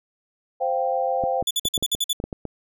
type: chord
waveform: sine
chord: C suspended fourth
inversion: none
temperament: just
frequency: 523.3 / 697.7 / 784.9 Hz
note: C5 / F5 / G5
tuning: 0 / -2 / +2 cents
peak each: -24 / -26 / -25 dBFS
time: 0.6-1.43 s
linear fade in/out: 20 ms
type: clicks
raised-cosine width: 2 ms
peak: -16 dBFS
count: 10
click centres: 1.238 / 1.425 / 1.654 / 1.778 / 1.826 / 1.949 / 2.201 / 2.24 / 2.328 / 2.453 s
type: tone bursts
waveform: sawtooth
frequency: 3464 Hz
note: A7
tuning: 28 cents flat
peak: -17 dBFS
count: 8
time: 1.47-2.131 s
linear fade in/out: 5 ms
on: 38 ms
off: 51 ms
effects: none